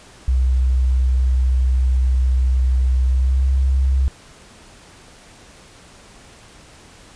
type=tone with pitch glide; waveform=sine; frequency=63.8 to 66.32 Hz; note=C2 to C2; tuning=-43 to +24 cents; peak=-13 dBFS; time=0.28-4.08 s; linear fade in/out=0 ms; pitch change=+67 cents; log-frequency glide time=3.07-3.49 s; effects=pink hiss -45 dBFS RMS until 7.15 s + resampled to 22050 Hz